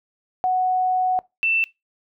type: tone pair in turn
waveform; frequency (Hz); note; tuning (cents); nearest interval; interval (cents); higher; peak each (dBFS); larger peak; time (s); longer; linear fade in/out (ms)
sine; 740 / 2670; F#5 / E7; 0 / +22; octave + minor seventh; 2222; second; -17; neither; 0.44-1.19 / 1.43-1.64; first; 0
effects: noise-tail reverb RT60 0.2 s tail -22 dB re dry